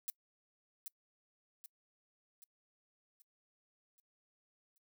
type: noise with echo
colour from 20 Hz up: violet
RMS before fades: -39 dBFS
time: 0.08-0.1 s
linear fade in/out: 0 ms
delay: 780 ms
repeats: 6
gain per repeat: -6 dB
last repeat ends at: 4.78 s
effects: noise-tail reverb RT60 0.1 s tail -25 dB re dry